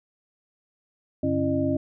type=tone cluster; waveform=sine; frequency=96.7 / 144.7 / 272.6 / 332.7 / 609 Hz; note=G2 / D3 / C#4 / E4 / D#5; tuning=-23 / -25 / -29 / +16 / -37 cents; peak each=-31 / -33 / -24 / -29 / -28 dBFS; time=1.23-1.77 s; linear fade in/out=5 ms; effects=none